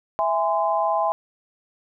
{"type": "chord", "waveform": "sine", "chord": "E augmented", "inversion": "none", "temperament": "just", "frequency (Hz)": [659.3, 824.1, 1030.1], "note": ["E5", "G#5", "B#5"], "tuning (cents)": [0, -14, -27], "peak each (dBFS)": [-23, -23, -24], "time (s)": [0.19, 1.12], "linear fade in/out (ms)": 0, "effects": []}